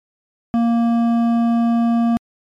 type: tone with hard clipping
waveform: sine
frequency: 233.1 Hz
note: A#3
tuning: in tune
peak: -15 dBFS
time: 0.54-2.17 s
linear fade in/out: 0 ms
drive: 9 dB
effects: MP3 64 kbps